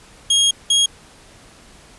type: tone pair in turn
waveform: sawtooth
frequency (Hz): 3266 / 3279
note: G#7 / G#7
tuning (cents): -30 / -23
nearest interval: unison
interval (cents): 7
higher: second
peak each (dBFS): -9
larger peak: neither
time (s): 0.3-0.51 / 0.7-0.86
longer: first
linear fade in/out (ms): 5
effects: pink hiss -46 dBFS RMS until 1.98 s + resampled to 24000 Hz